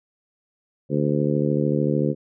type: harmonic tone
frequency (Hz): 73.42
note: D2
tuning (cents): 0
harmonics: 2 / 3 / 4 / 5 / 6 / 7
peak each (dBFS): -23 / -25 / -26 / -27 / -28 / -28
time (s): 0.89-2.15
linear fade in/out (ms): 50
effects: none